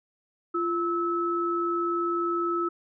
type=tone pair together; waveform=sine; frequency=344.5 / 1300.7 Hz; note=F4 / E6; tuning=-24 / -24 cents; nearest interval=octave + major seventh; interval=2300 cents; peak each=-27 dBFS; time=0.54-2.69 s; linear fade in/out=10 ms; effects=none